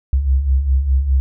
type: beating tone pair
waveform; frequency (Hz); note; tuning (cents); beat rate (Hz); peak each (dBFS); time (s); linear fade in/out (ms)
sine; 63.3 / 68.2; B1 / C#2; +43 / -28; 4.9; -20 / -13; 0.13-1.2; 0
effects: none